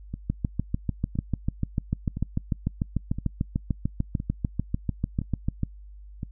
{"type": "two click trains", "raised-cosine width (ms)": 5, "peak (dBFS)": [-12, -19], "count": [37, 7], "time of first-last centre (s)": [[0.3, 5.633], [0.14, 6.231]], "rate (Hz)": [6.75, 0.985], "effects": ["noise-tail reverb RT60 0.1 s tail -26 dB re dry", "added 50 Hz sine -42 dBFS peak until 6.31 s"]}